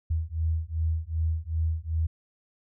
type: beating tone pair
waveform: sine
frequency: 79.4 / 82 Hz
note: D#2 / E2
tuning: +36 / -9 cents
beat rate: 2.6 Hz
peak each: -28 dBFS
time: 0.1-2.07 s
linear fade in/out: 10 ms
effects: none